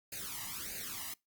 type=noise with flanger; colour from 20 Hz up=white; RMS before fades=-42 dBFS; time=0.12-1.14 s; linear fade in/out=5 ms; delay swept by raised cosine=0.44 to 1.03 ms; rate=1.6 Hz; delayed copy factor=+0.9; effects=noise-tail reverb RT60 0.2 s tail -24 dB re dry + Opus 48 kbps